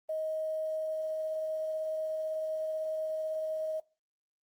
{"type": "tone with quantisation", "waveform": "sine", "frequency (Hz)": 629, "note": "D#5", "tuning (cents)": 19, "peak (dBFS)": -31, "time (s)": [0.09, 3.8], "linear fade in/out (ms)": 5, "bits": 10, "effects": ["noise-tail reverb RT60 0.3 s tail -24 dB re dry", "Opus 24 kbps"]}